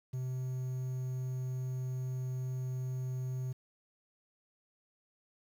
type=tone with quantisation; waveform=triangle; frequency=128.4 Hz; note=C3; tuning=32 cents flat; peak=-32 dBFS; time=0.13-3.53 s; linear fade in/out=10 ms; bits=10; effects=none